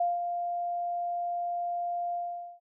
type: tone with ADSR envelope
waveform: sine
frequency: 698.5 Hz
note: F5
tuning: in tune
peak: -23 dBFS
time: 0-2.6 s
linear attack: 6 ms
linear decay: 180 ms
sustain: -6 dB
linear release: 460 ms
effects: none